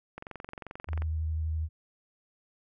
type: click train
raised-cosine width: 0.5 ms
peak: -25 dBFS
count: 20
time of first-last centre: 0.18-1.021 s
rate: 22.6 Hz
type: tone with vibrato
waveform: sine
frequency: 79.1 Hz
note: D#2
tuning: 29 cents sharp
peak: -28 dBFS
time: 0.87-1.69 s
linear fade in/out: 50 ms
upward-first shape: square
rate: 12 Hz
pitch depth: 14 cents each way
effects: none

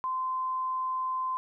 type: tone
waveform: sine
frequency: 1034 Hz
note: C6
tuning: 21 cents flat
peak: -28 dBFS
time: 0.04-1.37 s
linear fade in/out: 0 ms
effects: none

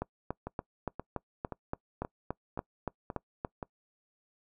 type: two click trains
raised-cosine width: 1 ms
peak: -23 / -19 dBFS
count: 7 / 13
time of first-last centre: 0.47-3.628 / 0.02-3.449 s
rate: 1.9 / 3.5 Hz
effects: noise-tail reverb RT60 0.1 s tail -23 dB re dry

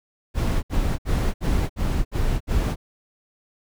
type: noise bursts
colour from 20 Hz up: brown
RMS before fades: -21 dBFS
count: 7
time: 0.34-2.76 s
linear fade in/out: 50 ms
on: 290 ms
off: 65 ms
effects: none

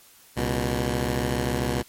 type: tone pair together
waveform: 10% pulse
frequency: 67.5 / 121.42 Hz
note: C#2 / B2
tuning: -45 / -29 cents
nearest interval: minor seventh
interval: 1016 cents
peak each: -18 / -18 dBFS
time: 0.36-1.83 s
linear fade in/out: 20 ms
effects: white hiss -53 dBFS RMS until 1.88 s + MP3 64 kbps

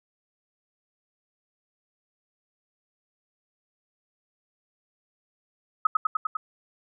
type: tone with echo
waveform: sine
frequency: 1275 Hz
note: D#6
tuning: 42 cents sharp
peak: -15 dBFS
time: 5.85-5.87 s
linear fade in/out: 5 ms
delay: 100 ms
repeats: 5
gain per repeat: -2 dB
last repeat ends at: 6.37 s
effects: none

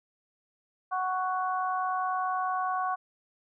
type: harmonic tone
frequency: 370.8 Hz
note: F#4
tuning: 4 cents sharp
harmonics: 2 / 3 / 4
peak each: -30 / -30 / -38 dBFS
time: 0.91-2.96 s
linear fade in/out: 20 ms
effects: none

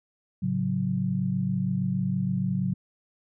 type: chord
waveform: sine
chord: F# minor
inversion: first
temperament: equal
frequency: 110 / 138.59 / 185 Hz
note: A2 / C#3 / F#3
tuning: 0 / 0 / 0 cents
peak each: -32 / -29 / -26 dBFS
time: 0.42-2.74 s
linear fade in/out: 10 ms
effects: none

